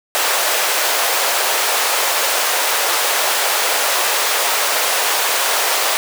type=high-pass noise; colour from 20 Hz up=pink; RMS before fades=-17 dBFS; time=0.15-5.97 s; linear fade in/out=0 ms; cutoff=530 Hz; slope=24 dB/octave; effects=none